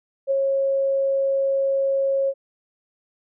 sine tone with ADSR envelope, 545 Hz, C#5, 29 cents flat, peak -16 dBFS, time 0.27-2.34 s, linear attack 39 ms, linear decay 13 ms, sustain -2 dB, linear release 54 ms, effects none

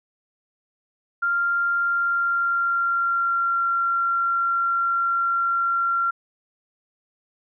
sine tone with pitch glide, 1392 to 1373.6 Hz, F6 to F6, -6 to -29 cents, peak -19 dBFS, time 1.22-6.11 s, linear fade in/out 10 ms, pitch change -23 cents, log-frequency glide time 1.75-3.63 s, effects none

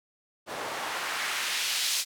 white noise with band-pass filter sweep, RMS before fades -31 dBFS, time 0.46-2.05 s, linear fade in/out 50 ms, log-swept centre 540 to 5100 Hz, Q 0.97, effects none

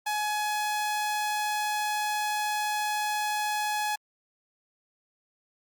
sawtooth tone, 843 Hz, G#5, 26 cents sharp, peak -23 dBFS, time 0.06-3.96 s, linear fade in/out 10 ms, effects Opus 48 kbps

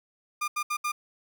30% pulse tone bursts at uneven times, 1205 Hz, D6, 44 cents sharp, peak -24 dBFS, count 4, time 0.41-0.48 / 0.56-0.63 / 0.7-0.77 / 0.84-0.92 s, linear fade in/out 10 ms, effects none

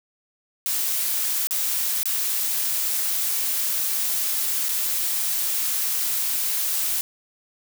blue noise with dropouts, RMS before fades -24 dBFS, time 0.66-7.01 s, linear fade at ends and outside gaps 0 ms, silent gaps 1.471-1.509 / 2.031-2.056 / 4.685-4.691 s, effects none

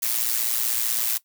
blue noise with amplitude modulation, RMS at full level -21 dBFS, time 0.02-1.18 s, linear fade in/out 10 ms, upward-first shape sine, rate 116 Hz, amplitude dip 70%, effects noise-tail reverb RT60 0.1 s tail -17 dB re dry

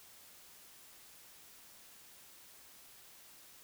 silence, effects white hiss -58 dBFS RMS until 3.63 s

